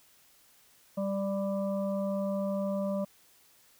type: harmonic tone with a mistuned harmonic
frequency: 196.4 Hz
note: G3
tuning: 4 cents sharp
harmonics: 1 / 3 / 5 / 6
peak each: -31 / -32 / -46 / -47 dBFS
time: 0.97-3.05 s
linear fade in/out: 10 ms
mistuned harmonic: 5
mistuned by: +22 cents
effects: white hiss -62 dBFS RMS until 3.79 s